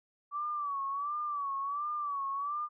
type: tone with vibrato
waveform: sine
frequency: 1148 Hz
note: D6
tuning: 40 cents flat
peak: -32 dBFS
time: 0.31-2.69 s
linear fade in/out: 50 ms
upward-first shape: sine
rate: 1.4 Hz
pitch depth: 84 cents each way
effects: none